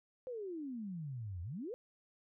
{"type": "exponential two-way sweep", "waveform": "sine", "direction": "down then up", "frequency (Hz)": [523.3, 82.3, 523.3], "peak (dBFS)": -40, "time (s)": [0.27, 1.74], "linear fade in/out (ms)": 0, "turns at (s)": 1.42, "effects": []}